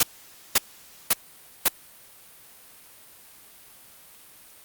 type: noise bursts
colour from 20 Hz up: white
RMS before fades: -18 dBFS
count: 4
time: 0-1.684 s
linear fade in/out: 5 ms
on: 31 ms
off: 520 ms
effects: white hiss -50 dBFS RMS until 4.64 s + Opus 48 kbps